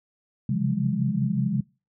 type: tone cluster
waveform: sine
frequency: 131.3 / 136.7 / 168.5 / 181.8 / 206.3 Hz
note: C3 / C#3 / E3 / F#3 / G#3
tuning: +6 / -24 / +38 / -30 / -11 cents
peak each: -30 / -27 / -30 / -29 / -26 dBFS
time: 0.49-1.61 s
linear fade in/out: 5 ms
effects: noise-tail reverb RT60 0.3 s tail -23 dB re dry